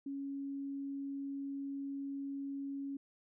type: tone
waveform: sine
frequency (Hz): 277.2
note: C#4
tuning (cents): 0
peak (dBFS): -38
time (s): 0.06-2.97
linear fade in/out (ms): 5
effects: none